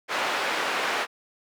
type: band-pass noise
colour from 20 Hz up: white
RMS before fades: -27 dBFS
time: 0.08-1.07 s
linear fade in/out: 50 ms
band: 400 to 2100 Hz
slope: 12 dB/octave
effects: none